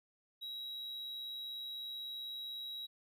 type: tone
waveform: triangle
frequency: 3859 Hz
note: B7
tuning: 41 cents flat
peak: -40 dBFS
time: 0.41-2.87 s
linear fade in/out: 20 ms
effects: none